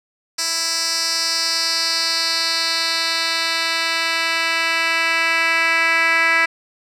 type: tone with band-pass filter sweep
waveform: 10% pulse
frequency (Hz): 329.6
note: E4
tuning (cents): 0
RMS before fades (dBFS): -19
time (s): 0.38-6.46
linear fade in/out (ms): 10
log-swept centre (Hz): 6100 to 2200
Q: 2.6
effects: none